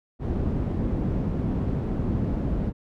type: low-pass noise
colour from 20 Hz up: white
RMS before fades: -26 dBFS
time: 0.19-2.73 s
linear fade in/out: 50 ms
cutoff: 200 Hz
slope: 12 dB/octave
effects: none